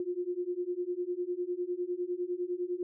sine beating tone pair, 351 / 360.9 Hz, F4 / F#4, +9 / -43 cents, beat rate 9.9 Hz, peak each -35 / -34 dBFS, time 0-2.83 s, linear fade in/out 2 ms, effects none

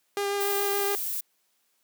sawtooth tone with vibrato, 402.2 Hz, G4, 44 cents sharp, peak -22 dBFS, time 0.17-0.95 s, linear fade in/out 0 ms, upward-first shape triangle, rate 7 Hz, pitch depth 13 cents each way
violet noise, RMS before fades -31 dBFS, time 0.4-1.21 s, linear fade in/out 10 ms
effects white hiss -71 dBFS RMS until 1.83 s + high-pass 200 Hz 12 dB/octave

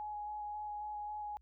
sine tone with vibrato, 838 Hz, G#5, 15 cents sharp, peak -39 dBFS, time 0-1.37 s, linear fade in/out 0 ms, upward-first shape square, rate 3.7 Hz, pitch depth 10 cents each way, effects added 60 Hz sine -62 dBFS peak until 1.41 s

